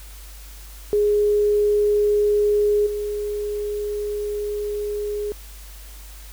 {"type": "tone with level steps", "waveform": "sine", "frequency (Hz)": 415.5, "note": "G#4", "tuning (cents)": 1, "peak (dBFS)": [-15, -23], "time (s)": [0.93, 5.32], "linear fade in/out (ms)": 0, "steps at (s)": 2.86, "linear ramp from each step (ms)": 10, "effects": ["added 50 Hz sine -38 dBFS peak until 6.32 s", "white hiss -45 dBFS RMS until 6.32 s"]}